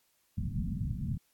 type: low-pass noise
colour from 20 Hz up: white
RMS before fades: -34 dBFS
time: 0.37-1.18 s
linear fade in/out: 10 ms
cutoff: 210 Hz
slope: 48 dB/octave
effects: white hiss -72 dBFS RMS until 1.33 s + AAC 64 kbps